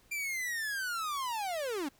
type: linear sweep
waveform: 45% pulse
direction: down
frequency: 2384 to 258.5 Hz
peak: -33 dBFS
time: 0.11-1.89 s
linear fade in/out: 10 ms
effects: pink hiss -65 dBFS RMS until 1.99 s